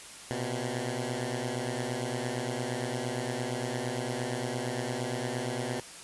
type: beating tone pair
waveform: 10% pulse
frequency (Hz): 119.8 / 128.5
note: A#2 / C3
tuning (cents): +48 / -31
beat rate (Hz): 8.7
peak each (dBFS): -26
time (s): 0.31-5.8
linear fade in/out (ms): 0
effects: white hiss -46 dBFS RMS until 6.03 s + resampled to 24000 Hz